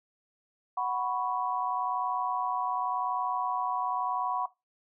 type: chord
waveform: sine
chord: F# suspended fourth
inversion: none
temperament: equal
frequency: 740 / 987.8 / 1108.7 Hz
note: F#5 / B5 / C#6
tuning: 0 / 0 / 0 cents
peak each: -32 / -32 / -33 dBFS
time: 0.77-4.46 s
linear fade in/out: 5 ms
effects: noise-tail reverb RT60 0.2 s tail -17 dB re dry